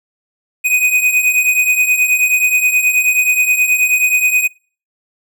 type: beating tone pair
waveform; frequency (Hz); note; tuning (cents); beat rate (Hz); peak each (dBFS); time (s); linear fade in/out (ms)
square; 2489 / 2498.4; D#7 / D#7; 0 / +7; 9.4; -17 / -13; 0.64-4.48; 20
effects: noise-tail reverb RT60 0.4 s tail -24 dB re dry